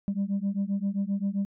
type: beating tone pair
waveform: sine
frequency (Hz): 194.8 / 202.4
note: G3 / G#3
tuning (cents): -11 / -44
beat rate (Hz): 7.6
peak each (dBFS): -27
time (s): 0.08-1.45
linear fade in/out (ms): 0
effects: tanh soft clip ceiling -22 dBFS